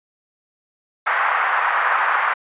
pink band-pass noise, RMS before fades -19 dBFS, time 1.06-2.34 s, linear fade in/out 10 ms, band 910 to 1800 Hz, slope 24 dB/octave, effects resampled to 8000 Hz

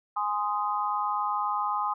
sine chord, Ab major, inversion none, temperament just, 830.6 / 1038.3 / 1245.9 Hz, Ab5 / C6 / Eb6, 0 / -14 / +2 cents, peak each -30 dBFS, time 0.16-1.94 s, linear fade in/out 10 ms, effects none

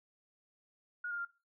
sine tone with pitch steps, 1442 / 1409 / 1394 Hz, F#6 / F6 / F6, -45 / +15 / -4 cents, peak -36 dBFS, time 1.04-1.25 s, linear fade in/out 5 ms, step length 70 ms, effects noise-tail reverb RT60 0.3 s tail -19 dB re dry

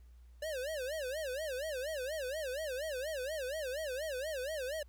square tone with vibrato, 566 Hz, C#5, 36 cents sharp, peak -37 dBFS, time 0.42-4.83 s, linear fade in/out 5 ms, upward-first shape sine, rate 4.2 Hz, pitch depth 220 cents each way, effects added 60 Hz sine -54 dBFS peak until 4.88 s + pink hiss -75 dBFS RMS until 4.88 s

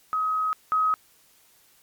sine tone pair in turn, 1268 / 1268 Hz, D#6 / D#6, +32 / +32 cents, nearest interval unison, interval 0 cents, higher neither, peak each -22 / -19 dBFS, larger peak second, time 0.13-0.53 / 0.72-0.94 s, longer first, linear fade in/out 0 ms, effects white hiss -59 dBFS RMS until 1.82 s + MP3 96 kbps

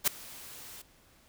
white noise with ADSR envelope, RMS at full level -23 dBFS, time 0.04-0.82 s, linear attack 35 ms, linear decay 4 ms, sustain -24 dB, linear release 8 ms, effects pink hiss -62 dBFS RMS until 1.28 s

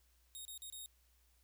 10% pulse tone with dropouts, 3729 Hz, A#7, in tune, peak -39 dBFS, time 0.35-0.86 s, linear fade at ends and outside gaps 0 ms, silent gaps 0.451-0.48 / 0.577-0.62 / 0.7-0.725 s, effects added 60 Hz sine -70 dBFS peak until 1.43 s + white hiss -75 dBFS RMS until 1.43 s

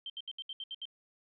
sine tone bursts, 3136 Hz, G7, in tune, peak -38 dBFS, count 8, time 0.06-0.854 s, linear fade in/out 2 ms, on 38 ms, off 70 ms, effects none

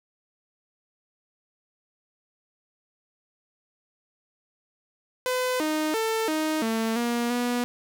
sawtooth tone with pitch steps, 506 / 309.1 / 445.7 / 311.7 / 224.4 / 237.6 / 243.2 Hz, B4 / D#4 / A4 / D#4 / A3 / A#3 / B3, +42 / -11 / +22 / +3 / +34 / +33 / -26 cents, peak -20 dBFS, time 5.26-7.64 s, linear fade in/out 0 ms, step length 340 ms, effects none

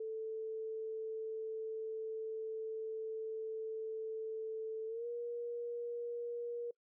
sine tone with pitch glide, 441 to 475.4 Hz, A4 to A#4, +4 to +34 cents, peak -38 dBFS, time 0-6.71 s, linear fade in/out 5 ms, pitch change +130 cents, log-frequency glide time 4.87-5.06 s, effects noise-tail reverb RT60 0.1 s tail -25 dB re dry

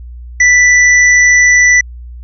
square tone, 1975.5 Hz, B6, in tune, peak -5 dBFS, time 0.4-1.81 s, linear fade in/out 5 ms, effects added 60 Hz sine -26 dBFS peak until 2.23 s + resampled to 16000 Hz

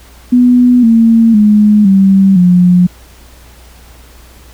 sine tone with pitch steps, 246.9 / 227.7 / 210 / 193.71 / 178.67 Hz, B3 / A#3 / G#3 / G3 / F3, 0 / -40 / +19 / -20 / +40 cents, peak -3 dBFS, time 0.32-2.87 s, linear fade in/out 10 ms, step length 510 ms, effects added 60 Hz sine -37 dBFS peak until 4.53 s + pink hiss -41 dBFS RMS until 4.53 s

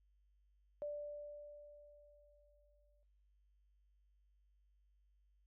sine tone with exponential decay, 587.3 Hz, D5, in tune, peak -39 dBFS, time 0.82-3.03 s, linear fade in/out 0 ms, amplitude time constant 480 ms, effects noise-tail reverb RT60 1.0 s tail -19 dB re dry + added 50 Hz sine -70 dBFS peak until 5.46 s

